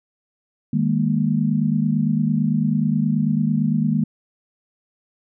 sine chord, D# suspended fourth, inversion none, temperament equal with one note detuned, 155.56 / 204 / 233.1 Hz, D#3 / G#3 / A#3, 0 / -31 / 0 cents, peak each -21 dBFS, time 0.73-4.04 s, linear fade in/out 5 ms, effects none

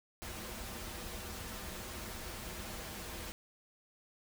pink noise with comb filter, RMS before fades -44 dBFS, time 0.22-3.32 s, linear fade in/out 0 ms, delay 7.1 ms, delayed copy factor -0.55, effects none

